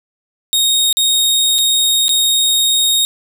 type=tone with dropouts; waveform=sawtooth; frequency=3729 Hz; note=A#7; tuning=in tune; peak=-8 dBFS; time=0.53-3.05 s; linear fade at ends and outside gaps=0 ms; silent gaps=0.927-0.97 / 1.583-1.586 / 2.082-2.092 s; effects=none